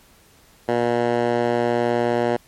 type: tone with band-pass filter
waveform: 10% pulse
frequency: 119.5 Hz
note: A#2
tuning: 43 cents sharp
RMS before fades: -20 dBFS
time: 0.68-2.37 s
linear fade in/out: 10 ms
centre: 610 Hz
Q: 0.7
effects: pink hiss -53 dBFS RMS until 2.47 s + MP3 64 kbps